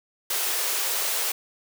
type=high-pass noise; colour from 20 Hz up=white; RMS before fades=-26 dBFS; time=0.3-1.32 s; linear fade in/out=5 ms; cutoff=350 Hz; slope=96 dB/octave; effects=none